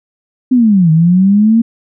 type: linear two-way sweep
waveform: sine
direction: down then up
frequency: 261.6 to 155.56 to 233.1 Hz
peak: -5 dBFS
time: 0.51-1.62 s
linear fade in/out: 10 ms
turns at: 0.91 s
effects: none